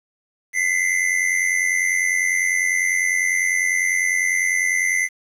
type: tone pair together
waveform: square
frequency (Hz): 2003 / 2093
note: B6 / C7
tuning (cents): +24 / 0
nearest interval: minor second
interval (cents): 76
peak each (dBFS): -21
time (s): 0.53-5.09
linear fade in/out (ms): 50
effects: low-pass 10000 Hz 12 dB/octave + 8-bit